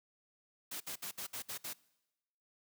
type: noise bursts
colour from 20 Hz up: white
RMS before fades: -42 dBFS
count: 7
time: 0.71-1.734 s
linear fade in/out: 10 ms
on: 94 ms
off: 61 ms
effects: noise-tail reverb RT60 1.0 s tail -23 dB re dry + high-pass 100 Hz 12 dB/octave